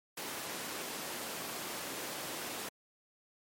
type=high-pass noise; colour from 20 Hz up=pink; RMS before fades=-41 dBFS; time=0.17-2.69 s; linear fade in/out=5 ms; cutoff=260 Hz; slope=12 dB/octave; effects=MP3 64 kbps